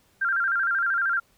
sine tone with vibrato, 1480 Hz, F#6, in tune, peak -21 dBFS, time 0.21-1.2 s, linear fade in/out 10 ms, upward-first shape square, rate 13 Hz, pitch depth 110 cents each way, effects pink hiss -63 dBFS RMS until 1.37 s

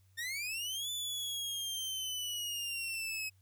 sawtooth linear two-way sweep, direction up then down, 1793 to 3500 to 2548 Hz, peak -33 dBFS, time 0.17-3.3 s, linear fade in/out 20 ms, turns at 0.9 s, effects added 95 Hz sine -63 dBFS peak until 3.41 s + white hiss -75 dBFS RMS until 3.41 s

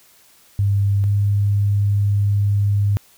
sine tone pair in turn, 100.1 / 101.44 Hz, G2 / G#2, +37 / -40 cents, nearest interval unison, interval 23 cents, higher second, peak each -14 dBFS, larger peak neither, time 0.59-1.04 / 1.04-2.97 s, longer second, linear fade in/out 0 ms, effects white hiss -52 dBFS RMS until 3.17 s

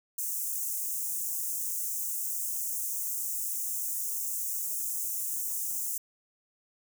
white high-pass noise, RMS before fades -33 dBFS, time 0.18-5.98 s, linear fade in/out 5 ms, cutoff 6300 Hz, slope 48 dB/octave, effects none

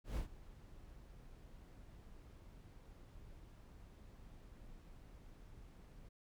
brown noise with ADSR envelope, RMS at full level -39 dBFS, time 0.04-6.09 s, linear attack 130 ms, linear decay 100 ms, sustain -18 dB, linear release 8 ms, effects none

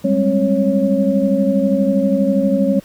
sine tone cluster, 193.4 / 205.8 / 267.7 / 553 Hz, G3 / G#3 / C4 / C#5, -23 / -16 / +40 / -4 cents, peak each -18 dBFS, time 0.04-2.8 s, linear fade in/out 10 ms, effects pink hiss -46 dBFS RMS until 2.84 s

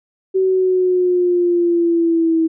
sine linear sweep, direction down, 380.3 to 322.7 Hz, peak -12 dBFS, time 0.34-2.48 s, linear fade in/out 20 ms, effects none

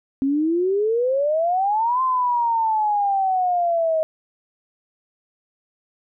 sine exponential two-way sweep, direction up then down, 265.5 to 1046.5 to 628 Hz, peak -17 dBFS, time 0.22-4.03 s, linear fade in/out 0 ms, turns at 2.02 s, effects none

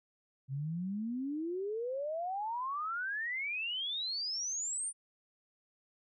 sine exponential sweep, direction up, 130 to 9320 Hz, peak -34 dBFS, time 0.48-4.93 s, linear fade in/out 50 ms, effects none

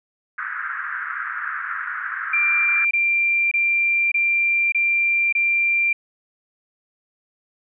white band-pass noise, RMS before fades -28 dBFS, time 0.38-2.85 s, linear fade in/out 5 ms, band 1300 to 1700 Hz, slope 48 dB/octave
sine tone bursts, 2371 Hz, D7, 16 cents sharp, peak -16 dBFS, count 6, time 2.33-5.93 s, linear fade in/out 5 ms, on 580 ms, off 24 ms
effects none

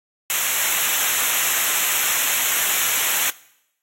white noise with comb filter, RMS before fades -20 dBFS, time 0.3-3.3 s, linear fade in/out 0 ms, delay 0.21 ms, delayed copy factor -0.8, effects noise-tail reverb RT60 0.8 s tail -21 dB re dry + AAC 48 kbps

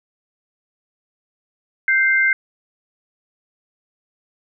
sine tone pair together, 1563 / 2093 Hz, G6 / C7, -6 / 0 cents, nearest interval perfect fourth, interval 506 cents, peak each -16 dBFS, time 1.88-2.33 s, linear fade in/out 2 ms, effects none

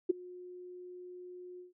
sine tone with ADSR envelope, 360 Hz, F#4, 47 cents flat, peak -21 dBFS, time 0.09-1.73 s, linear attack 12 ms, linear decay 13 ms, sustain -24 dB, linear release 140 ms, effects none

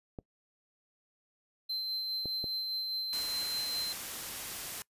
clicks, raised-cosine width 2 ms, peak -27 dBFS, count 3, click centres 0.188 / 2.257 / 2.442 s
triangle tone with tremolo, 4100 Hz, C8, 36 cents flat, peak -31 dBFS, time 1.69-3.93 s, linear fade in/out 10 ms, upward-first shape sine, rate 4.9 Hz, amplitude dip 25%
white noise, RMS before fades -40 dBFS, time 3.13-4.82 s, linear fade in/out 0 ms
effects noise-tail reverb RT60 0.1 s tail -23 dB re dry + resampled to 32000 Hz

